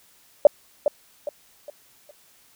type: tone with echo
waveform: sine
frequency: 587.3 Hz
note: D5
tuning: in tune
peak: -6 dBFS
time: 0.45-0.47 s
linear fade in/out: 2 ms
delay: 410 ms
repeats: 4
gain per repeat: -9 dB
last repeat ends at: 2.11 s
effects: white hiss -57 dBFS RMS until 2.55 s